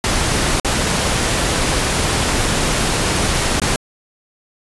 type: noise with dropouts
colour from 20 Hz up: pink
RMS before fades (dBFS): -17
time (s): 0.04-3.76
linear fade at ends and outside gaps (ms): 1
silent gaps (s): 0.599-0.647 / 3.599-3.618
effects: resampled to 24000 Hz